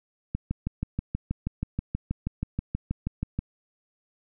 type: click train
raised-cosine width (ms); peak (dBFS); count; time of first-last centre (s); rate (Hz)
5; -15; 20; 0.35-3.39; 6.25
effects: none